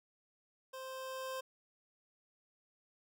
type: tone with level ramp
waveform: 25% pulse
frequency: 523.3 Hz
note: C5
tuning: in tune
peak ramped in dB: -41 to -35 dBFS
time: 0.73-1.41 s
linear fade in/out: 10 ms
effects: none